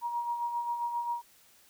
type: tone with tremolo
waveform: sine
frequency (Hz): 949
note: A#5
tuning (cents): +31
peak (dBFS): -28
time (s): 0.01-1.22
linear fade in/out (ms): 50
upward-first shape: sine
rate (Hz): 7.5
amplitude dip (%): 50
effects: white hiss -61 dBFS RMS until 1.69 s